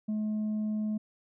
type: tone with tanh clipping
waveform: triangle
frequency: 213.8 Hz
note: A3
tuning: 49 cents flat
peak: -29 dBFS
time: 0.08-0.98 s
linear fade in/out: 10 ms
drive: 7 dB
effects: none